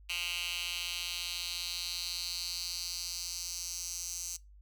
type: tone with high-pass filter sweep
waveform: 10% pulse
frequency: 174.61 Hz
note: F3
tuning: in tune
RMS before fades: -38 dBFS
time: 0.09-4.37 s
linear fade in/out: 10 ms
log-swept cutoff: 2800 to 6300 Hz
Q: 3.3
effects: noise-tail reverb RT60 0.2 s tail -21 dB re dry + added 50 Hz sine -53 dBFS peak until 4.61 s